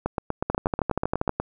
two click trains, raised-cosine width 1 ms, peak -10 / -9 dBFS, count 12 / 11, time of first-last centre 0.06-1.4 / 0.5-1.294 s, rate 8.21 / 12.6 Hz, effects none

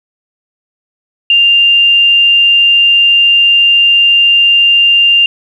sine tone, 2794 Hz, F7, in tune, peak -4 dBFS, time 1.3-5.26 s, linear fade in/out 2 ms, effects 7-bit

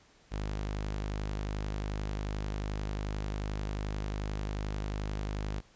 sawtooth tone, 51.3 Hz, G#1, 21 cents flat, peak -29 dBFS, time 0.31-5.61 s, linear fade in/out 20 ms, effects pink hiss -62 dBFS RMS until 5.75 s + resampled to 16000 Hz

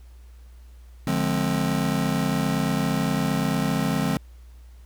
square chord, D half-diminished seventh, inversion none, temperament just, 146.83 / 176.2 / 211.4 / 264.3 Hz, D3 / F3 / Ab3 / C4, 0 / +16 / +31 / +18 cents, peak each -28 dBFS, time 1.07-4.17 s, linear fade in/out 2 ms, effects added 60 Hz sine -43 dBFS peak until 4.85 s + pink hiss -61 dBFS RMS until 4.85 s

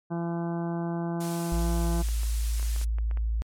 harmonic tone, 169.6 Hz, E3, 50 cents sharp, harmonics 1 / 2 / 3 / 4 / 5 / 6 / 7 / 8 / 9, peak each -29 / -33 / -46 / -38 / -41 / -45 / -48 / -55 / -49 dBFS, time 0.1-2.03 s, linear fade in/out 20 ms
blue noise, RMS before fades -36 dBFS, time 1.2-2.85 s, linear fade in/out 10 ms
sine tone, 55.6 Hz, A1, 19 cents sharp, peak -24 dBFS, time 1.52-3.42 s, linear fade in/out 0 ms
clicks, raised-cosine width 0.5 ms, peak -29 dBFS, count 9, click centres 2.087 / 2.233 / 2.597 / 2.628 / 2.762 / 2.814 / 2.985 / 3.112 / 3.173 s
effects low-pass 10000 Hz 12 dB/octave + MP3 96 kbps

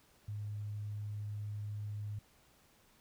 sine tone, 104.3 Hz, G#2, 8 cents sharp, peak -38 dBFS, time 0.28-2.19 s, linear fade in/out 5 ms, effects pink hiss -67 dBFS RMS until 3 s

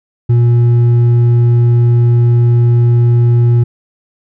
sine tone with hard clipping, 119.2 Hz, A#2, 39 cents sharp, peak -7 dBFS, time 0.29-3.64 s, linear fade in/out 10 ms, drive 4 dB, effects none

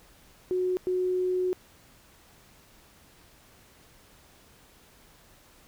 sine tone bursts at uneven times, 366.4 Hz, F#4, 17 cents flat, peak -24 dBFS, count 2, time 0.51-0.77 / 0.87-1.53 s, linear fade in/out 0 ms, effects pink hiss -57 dBFS RMS until 5.67 s

